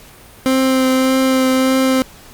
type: tone with vibrato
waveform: 30% pulse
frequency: 261.6 Hz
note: C4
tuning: in tune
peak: -9 dBFS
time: 0.46-2.02 s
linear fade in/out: 0 ms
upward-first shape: triangle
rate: 1.7 Hz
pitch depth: 13 cents each way
effects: pink hiss -41 dBFS RMS until 2.33 s + Opus 48 kbps